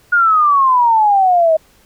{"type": "exponential sweep", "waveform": "sine", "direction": "down", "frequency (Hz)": [1448, 625], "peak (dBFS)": -8, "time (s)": [0.12, 1.57], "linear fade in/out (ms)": 10, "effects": ["pink hiss -51 dBFS RMS until 1.85 s"]}